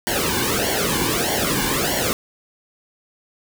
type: noise with flanger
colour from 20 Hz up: pink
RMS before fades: -21 dBFS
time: 0.07-2.13 s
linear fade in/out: 0 ms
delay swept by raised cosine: 0.79 to 1.58 ms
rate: 1.6 Hz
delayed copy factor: -0.85
effects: none